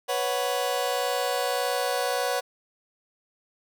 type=chord; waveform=sawtooth; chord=B suspended second; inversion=none; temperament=just; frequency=493.9 / 555.6 / 740.8 Hz; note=B4 / C#5 / F#5; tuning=0 / +4 / +2 cents; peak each=-25 dBFS; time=0.08-2.41 s; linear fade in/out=20 ms; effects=none